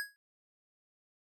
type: tone with exponential decay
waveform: square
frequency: 1661.2 Hz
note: G#6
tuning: in tune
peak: -32 dBFS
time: 0-0.16 s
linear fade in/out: 0 ms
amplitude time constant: 33 ms
effects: none